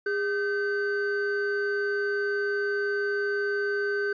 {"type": "tone pair together", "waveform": "triangle", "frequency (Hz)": [407.1, 1537], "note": ["G#4", "G6"], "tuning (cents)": [-35, -35], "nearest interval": "octave + major seventh", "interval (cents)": 2300, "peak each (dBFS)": [-25, -27], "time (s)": [0.06, 4.13], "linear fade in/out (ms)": 5, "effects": ["resampled to 11025 Hz"]}